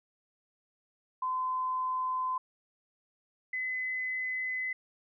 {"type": "tone pair in turn", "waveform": "sine", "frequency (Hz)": [1025, 2024], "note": ["C6", "B6"], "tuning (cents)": [-36, 42], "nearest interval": "octave", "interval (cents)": 1178, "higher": "second", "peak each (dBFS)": [-29, -31], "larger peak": "first", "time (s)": [[1.22, 2.38], [3.53, 4.73]], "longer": "second", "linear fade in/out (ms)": 5, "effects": []}